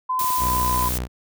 sine tone with pitch glide, 1020 to 1007.7 Hz, C6 to B5, -44 to +35 cents, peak -20 dBFS, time 0.09-0.89 s, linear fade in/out 10 ms, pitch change -21 cents, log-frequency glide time 0.23-0.32 s
blue noise, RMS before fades -27 dBFS, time 0.19-0.98 s, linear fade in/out 2 ms
clicks, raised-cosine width 2 ms, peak -27 dBFS, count 7, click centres 0.214 / 0.244 / 0.305 / 0.384 / 0.467 / 0.537 / 0.769 s
sawtooth tone, 61.74 Hz, B1, in tune, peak -21 dBFS, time 0.38-1.08 s, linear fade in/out 50 ms
effects none

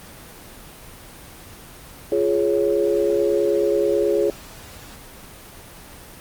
sine chord, Db major, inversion first, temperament just, 346.5 / 415.8 / 554.4 Hz, F4 / Ab4 / Db5, -14 / +2 / 0 cents, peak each -22 / -19 / -22 dBFS, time 2.12-4.3 s, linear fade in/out 2 ms, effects pink hiss -41 dBFS RMS until 6.2 s + Opus 24 kbps

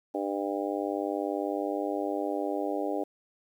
harmonic tone, 99.9 Hz, G2, 33 cents sharp, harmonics 3 / 4 / 5 / 6 / 7 / 8, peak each -33 / -35 / -36 / -35 / -39 / -37 dBFS, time 0.14-3.04 s, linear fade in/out 10 ms, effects 10-bit

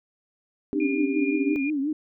sine chord, C suspended second, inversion none, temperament equal with one note detuned, 261.6 / 293.7 / 395 Hz, C4 / D4 / G4, 0 / 0 / +13 cents, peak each -29 dBFS, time 0.73-1.56 s, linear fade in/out 0 ms
sine tone with vibrato, 288.7 Hz, D4, 30 cents flat, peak -23 dBFS, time 0.76-1.93 s, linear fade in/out 5 ms, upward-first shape triangle, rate 5.5 Hz, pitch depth 150 cents each way
sine tone with tremolo, 2420 Hz, D#7, 49 cents flat, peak -30 dBFS, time 0.8-1.7 s, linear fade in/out 2 ms, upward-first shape triangle, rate 2.6 Hz, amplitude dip 55%
effects none

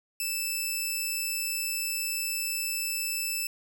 10% pulse tone, 2637 Hz, E7, in tune, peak -20 dBFS, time 0.2-3.47 s, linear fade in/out 2 ms, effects none

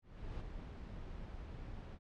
brown noise with ADSR envelope, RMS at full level -42 dBFS, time 0.02-1.99 s, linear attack 380 ms, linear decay 15 ms, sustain -5 dB, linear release 56 ms, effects low-pass 4000 Hz 12 dB/octave + MP3 96 kbps

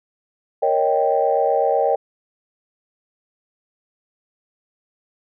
sine chord, Eb dominant seventh, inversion second, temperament equal, 466.2 / 554.4 / 622.3 / 784 Hz, Bb4 / Db5 / Eb5 / G5, 0 / 0 / 0 / 0 cents, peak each -21 / -20 / -21 / -20 dBFS, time 0.62-1.96 s, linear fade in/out 10 ms, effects tanh soft clip ceiling -4 dBFS

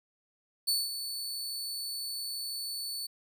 sawtooth tone with ADSR envelope, 4467 Hz, C#8, 12 cents sharp, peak -22 dBFS, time 0.67-3.07 s, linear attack 16 ms, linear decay 200 ms, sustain -10 dB, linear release 11 ms, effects none

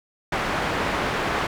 white low-pass noise, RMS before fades -25 dBFS, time 0.32-1.47 s, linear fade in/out 5 ms, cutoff 1600 Hz, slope 12 dB/octave, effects none

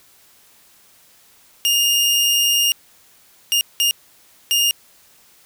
sawtooth tone bursts at uneven times, 2830 Hz, F7, 22 cents sharp, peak -11 dBFS, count 4, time 1.65-2.72 / 3.52-3.61 / 3.8-3.91 / 4.51-4.71 s, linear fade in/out 0 ms, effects white hiss -52 dBFS RMS until 5.45 s

